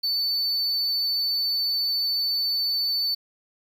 triangle tone, 4507 Hz, C#8, 28 cents sharp, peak -21 dBFS, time 0.03-3.15 s, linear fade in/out 10 ms, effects 9-bit

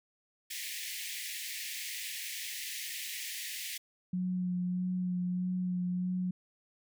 pink high-pass noise, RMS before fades -40 dBFS, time 0.5-3.78 s, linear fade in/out 10 ms, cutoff 1800 Hz, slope 96 dB/octave
sine tone with vibrato, 181 Hz, F#3, 38 cents flat, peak -30 dBFS, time 4.13-6.31 s, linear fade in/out 5 ms, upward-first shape sine, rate 1.6 Hz, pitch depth 17 cents each way
effects none

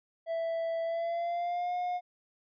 triangle tone with pitch glide, 661 to 716.7 Hz, E5 to F5, +5 to +45 cents, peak -28 dBFS, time 0.26-2.01 s, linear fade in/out 50 ms, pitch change +140 cents, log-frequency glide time 0.83-1.75 s, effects resampled to 11025 Hz

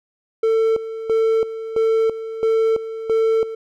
triangle tone with tremolo, 447 Hz, A4, 27 cents sharp, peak -12 dBFS, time 0.43-3.55 s, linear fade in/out 5 ms, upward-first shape square, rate 1.5 Hz, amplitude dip 75%, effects none

